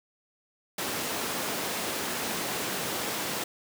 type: high-pass noise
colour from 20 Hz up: pink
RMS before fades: -32 dBFS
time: 0.78-3.44 s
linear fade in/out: 5 ms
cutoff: 230 Hz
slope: 12 dB/octave
effects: none